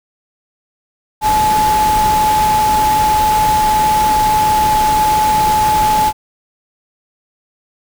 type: tone in noise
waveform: sine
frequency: 857 Hz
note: A5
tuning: 46 cents flat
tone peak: -10 dBFS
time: 1.21-6.13 s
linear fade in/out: 50 ms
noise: pink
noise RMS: -21 dBFS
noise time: 1.21-6.13 s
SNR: +8 dB
effects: none